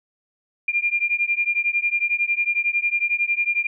sine beating tone pair, 2395 / 2406 Hz, D7 / D7, +33 / +41 cents, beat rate 11 Hz, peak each -22 dBFS, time 0.68-3.67 s, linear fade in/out 5 ms, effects none

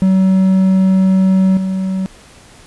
triangle tone with level steps, 189.3 Hz, F#3, 40 cents sharp, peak -6 / -13 dBFS, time 0.02-2.06 s, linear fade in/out 0 ms, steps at 1.57 s, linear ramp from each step 2 ms, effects pink hiss -42 dBFS RMS until 2.66 s + resampled to 24000 Hz

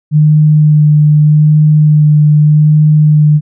sine tone with vibrato, 151.3 Hz, D#3, 48 cents flat, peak -3 dBFS, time 0.11-3.41 s, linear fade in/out 50 ms, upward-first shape sine, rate 0.82 Hz, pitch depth 15 cents each way, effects none

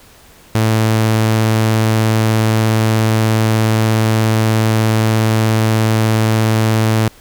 sawtooth tone, 110.4 Hz, A2, 6 cents sharp, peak -7 dBFS, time 0.55-7.08 s, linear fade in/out 0 ms, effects pink hiss -44 dBFS RMS until 7.2 s

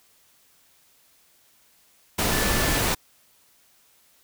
sine tone in noise, 1750 Hz, A6, 10 cents flat, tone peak -31 dBFS, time 2.31-2.81 s, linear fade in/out 10 ms, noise pink, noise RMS -23 dBFS, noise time 2.18-2.95 s, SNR -11 dB, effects white hiss -60 dBFS RMS until 4.23 s

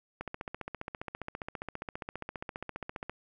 click train, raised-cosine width 0.5 ms, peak -22 dBFS, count 44, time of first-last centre 0.21-3.096 s, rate 14.9 Hz, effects none

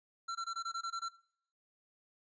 square tone bursts, 1356 Hz, E6, 49 cents sharp, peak -37 dBFS, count 9, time 0.28-1.088 s, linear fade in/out 10 ms, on 72 ms, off 20 ms, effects noise-tail reverb RT60 0.6 s tail -20 dB re dry + resampled to 16000 Hz

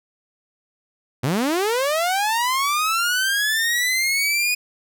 sawtooth linear sweep, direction up, 113.2 to 2481 Hz, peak -15 dBFS, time 1.23-4.55 s, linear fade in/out 10 ms, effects none

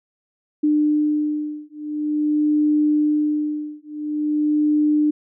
sine beating tone pair, 300 / 300.47 Hz, D4 / D4, +37 / +40 cents, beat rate 0.47 Hz, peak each -20 dBFS, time 0.63-5.11 s, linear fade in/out 10 ms, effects none

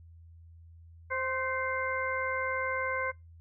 harmonic tone with a mistuned harmonic, 523.3 Hz, C5, in tune, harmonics 1 / 2 / 3 / 4, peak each -35 / -35 / -35 / -35 dBFS, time 1.1-3.12 s, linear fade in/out 20 ms, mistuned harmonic 3, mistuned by -36 cents, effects noise-tail reverb RT60 0.2 s tail -23 dB re dry + added 83 Hz sine -50 dBFS peak until 3.4 s

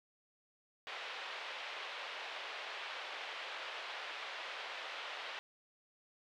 white band-pass noise, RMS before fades -45 dBFS, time 0.87-5.39 s, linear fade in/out 0 ms, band 490 to 3400 Hz, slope 24 dB/octave, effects none

